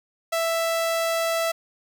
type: tone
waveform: sawtooth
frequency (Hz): 661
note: E5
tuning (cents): +5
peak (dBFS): -18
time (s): 0.32-1.52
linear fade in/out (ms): 10
effects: none